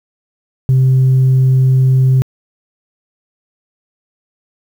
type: tone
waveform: sine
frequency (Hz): 130.81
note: C3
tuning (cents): 0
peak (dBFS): -5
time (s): 0.69-2.22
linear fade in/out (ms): 0
effects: tanh soft clip ceiling -5 dBFS + 7-bit